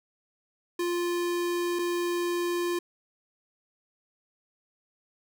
square tone pair in turn, 349 / 349 Hz, F4 / F4, -1 / -1 cents, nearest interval unison, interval 0 cents, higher neither, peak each -27 dBFS, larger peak neither, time 0.79-1.79 / 1.79-2.79 s, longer neither, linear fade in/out 5 ms, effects none

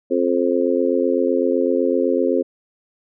harmonic tone, 87.9 Hz, F2, 12 cents sharp, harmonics 3 / 4 / 5 / 6, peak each -21 / -21 / -21 / -21 dBFS, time 0.1-2.43 s, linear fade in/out 20 ms, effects none

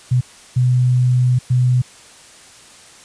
sine tone bursts at uneven times, 125.3 Hz, B2, 25 cents sharp, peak -11 dBFS, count 3, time 0.11-0.21 / 0.56-1.39 / 1.5-1.82 s, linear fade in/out 10 ms, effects white hiss -43 dBFS RMS until 3.04 s + resampled to 22050 Hz

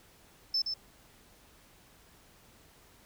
sine tone with echo, 5274 Hz, E8, in tune, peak -25 dBFS, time 0.54-0.62 s, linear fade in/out 5 ms, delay 120 ms, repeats 1, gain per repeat -6 dB, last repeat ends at 0.74 s, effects tanh soft clip ceiling -23 dBFS + pink hiss -60 dBFS RMS until 3.05 s

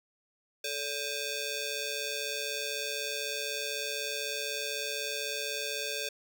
10% pulse ring-modulated tone, 1012 Hz, B5, 42 cents sharp, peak -21 dBFS, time 0.64-6.09 s, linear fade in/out 5 ms, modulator 1450 Hz, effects none

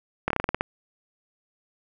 slowing click train, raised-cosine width 0.5 ms, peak -8 dBFS, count 9, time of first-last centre 0.28-0.609 s, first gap 24 ms, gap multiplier 1.15, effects none

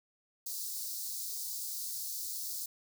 white high-pass noise, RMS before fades -39 dBFS, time 0.46-2.66 s, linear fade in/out 5 ms, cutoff 4200 Hz, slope 48 dB/octave, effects none

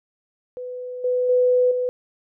sine tone with level steps, 498.9 Hz, B4, 17 cents sharp, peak -29 / -18 / -14 / -20 dBFS, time 0.57-1.89 s, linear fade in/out 0 ms, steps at 1.04 / 1.29 / 1.71 s, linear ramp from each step 5 ms, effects none

